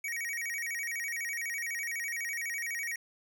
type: tone with vibrato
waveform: square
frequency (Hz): 2060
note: C7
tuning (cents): -28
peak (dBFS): -34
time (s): 0.04-2.96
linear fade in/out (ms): 5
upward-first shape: square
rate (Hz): 12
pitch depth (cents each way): 160
effects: none